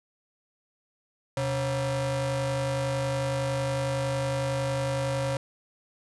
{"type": "ring-modulated tone", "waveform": "45% pulse", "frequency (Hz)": 207.7, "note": "G#3", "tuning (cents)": 0, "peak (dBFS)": -23, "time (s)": [1.37, 5.37], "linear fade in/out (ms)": 2, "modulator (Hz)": 337, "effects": ["resampled to 24000 Hz", "9-bit"]}